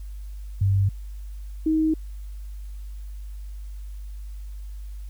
sine tone pair in turn, 98 / 314.9 Hz, G2 / D#4, 0 / +21 cents, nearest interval octave + minor sixth, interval 2021 cents, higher second, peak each -17 / -18 dBFS, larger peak first, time 0.61-0.89 / 1.66-1.94 s, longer neither, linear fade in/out 5 ms, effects added 50 Hz sine -33 dBFS peak until 5.09 s + white hiss -59 dBFS RMS until 5.09 s

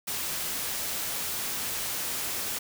white noise, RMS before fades -32 dBFS, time 0.07-2.59 s, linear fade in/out 10 ms, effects none

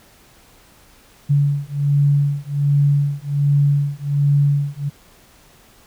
sine beating tone pair, 142.3 / 143.6 Hz, C#3 / D3, +46 / -39 cents, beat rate 1.3 Hz, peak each -17 dBFS, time 1.29-4.9 s, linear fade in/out 20 ms, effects pink hiss -50 dBFS RMS until 5.86 s

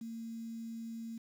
sine tone with quantisation, 227.8 Hz, A#3, 40 cents flat, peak -40 dBFS, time 0.01-1.18 s, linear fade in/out 5 ms, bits 10, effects none

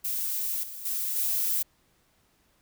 violet noise with level steps, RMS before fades -30 / -40 / -30 / -27 dBFS, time 0.04-1.63 s, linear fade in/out 10 ms, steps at 0.63 / 0.85 / 1.16 s, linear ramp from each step 5 ms, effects pink hiss -67 dBFS RMS until 2.61 s

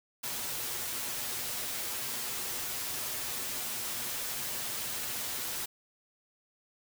white noise with comb filter, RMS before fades -36 dBFS, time 0.23-5.66 s, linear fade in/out 10 ms, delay 8.2 ms, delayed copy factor +0.55, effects none

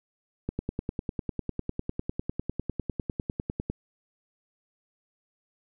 click train, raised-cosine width 3 ms, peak -16 dBFS, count 33, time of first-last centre 0.49-3.7 s, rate 9.97 Hz, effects none

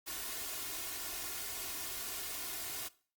white noise with comb filter, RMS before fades -41 dBFS, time 0.06-2.89 s, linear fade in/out 20 ms, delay 2.8 ms, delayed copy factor +0.65, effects noise-tail reverb RT60 0.4 s tail -19 dB re dry + Opus 48 kbps

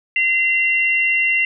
sine tone pair together, 2059 / 2748 Hz, C7 / F7, -28 / -29 cents, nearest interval perfect fourth, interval 499 cents, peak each -17 dBFS, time 0.16-1.45 s, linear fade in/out 2 ms, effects none

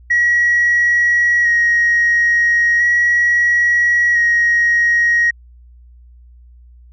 sine tone with vibrato, 1900 Hz, A#6, 33 cents sharp, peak -9 dBFS, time 0.1-5.31 s, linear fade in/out 10 ms, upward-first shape square, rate 0.37 Hz, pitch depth 14 cents each way, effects tanh soft clip ceiling -7 dBFS + added 60 Hz sine -40 dBFS peak until 6.92 s

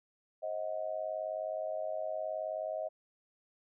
sine tone with amplitude modulation, 631 Hz, D#5, 24 cents sharp, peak -30 dBFS, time 0.42-2.89 s, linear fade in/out 20 ms, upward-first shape sine, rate 99.2 Hz, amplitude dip 90%, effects none

